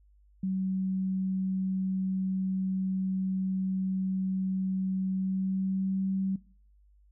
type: tone with pitch glide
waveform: sine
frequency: 189.1 to 191.74 Hz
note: F#3 to G3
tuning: +38 to -38 cents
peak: -27 dBFS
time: 0.43-6.36 s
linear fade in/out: 5 ms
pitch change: +24 cents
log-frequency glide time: 5.11-6.07 s
effects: noise-tail reverb RT60 0.5 s tail -21 dB re dry + added 50 Hz sine -58 dBFS peak until 7.11 s